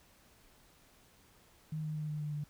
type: tone with pitch steps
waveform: sine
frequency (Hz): 155.56 / 154.04 / 152.53 / 151.04 / 149.57 / 148.11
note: D#3 / D#3 / D#3 / D3 / D3 / D3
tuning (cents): 0 / -17 / -34 / +49 / +32 / +15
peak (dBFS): -35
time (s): 1.72-2.44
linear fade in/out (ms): 5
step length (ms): 120
effects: pink hiss -64 dBFS RMS until 2.49 s